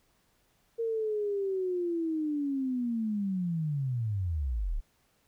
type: linear sweep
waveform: sine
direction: down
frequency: 463 to 30.36 Hz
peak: -28 dBFS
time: 0.78-4.81 s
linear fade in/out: 20 ms
effects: pink hiss -70 dBFS RMS until 5.27 s